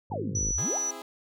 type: harmonic tone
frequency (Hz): 51.6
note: G#1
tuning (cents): -10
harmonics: 2 / 3 / 4 / 5 / 6 / 7 / 8 / 9 / 10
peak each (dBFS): -36 / -40 / -42 / -44 / -46 / -47 / -48 / -49 / -50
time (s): 0.1-0.52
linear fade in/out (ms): 5
type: exponential two-way sweep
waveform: sine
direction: down then up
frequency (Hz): 949 to 32.04 to 949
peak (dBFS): -31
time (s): 0.11-0.78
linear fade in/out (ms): 10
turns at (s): 0.5
type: tone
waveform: sine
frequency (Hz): 5920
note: F#8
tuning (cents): 0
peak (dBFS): -27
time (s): 0.35-0.91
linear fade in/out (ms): 5
type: chord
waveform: 15% pulse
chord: C augmented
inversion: none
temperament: equal with one note detuned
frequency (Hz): 261.6 / 329.6 / 411.7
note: C4 / E4 / G#4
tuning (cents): 0 / 0 / -15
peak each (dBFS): -39 / -37 / -35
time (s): 0.58-1.02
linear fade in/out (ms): 2
effects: none